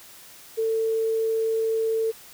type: tone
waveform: sine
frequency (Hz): 447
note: A4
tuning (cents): +27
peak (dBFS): -21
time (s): 0.57-2.12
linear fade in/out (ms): 20
effects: white hiss -47 dBFS RMS until 2.33 s